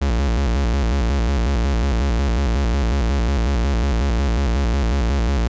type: tone with vibrato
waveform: 45% pulse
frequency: 62.9 Hz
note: B1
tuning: 32 cents sharp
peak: -16 dBFS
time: 0.01-5.48 s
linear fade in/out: 10 ms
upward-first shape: square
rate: 5.5 Hz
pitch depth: 180 cents each way
effects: resampled to 16000 Hz